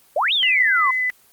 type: exponential two-way sweep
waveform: sine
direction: up then down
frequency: 529 to 3818 to 1017 Hz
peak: -16 dBFS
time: 0.16-0.91 s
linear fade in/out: 5 ms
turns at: 0.33 s
type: tone with vibrato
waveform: sine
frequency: 2014 Hz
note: B6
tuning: 33 cents sharp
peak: -18 dBFS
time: 0.43-1.1 s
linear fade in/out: 0 ms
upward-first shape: triangle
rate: 4.4 Hz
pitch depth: 13 cents each way
effects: white hiss -54 dBFS RMS until 1.32 s + Opus 24 kbps